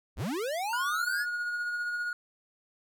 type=linear sweep; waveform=square; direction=up; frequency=34.65 to 1760 Hz; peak=-31 dBFS; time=0.16-1.26 s; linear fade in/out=50 ms
type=tone with tremolo; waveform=triangle; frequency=1442 Hz; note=F#6; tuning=45 cents flat; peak=-27 dBFS; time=0.73-2.13 s; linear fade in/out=2 ms; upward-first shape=triangle; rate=15 Hz; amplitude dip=35%
effects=none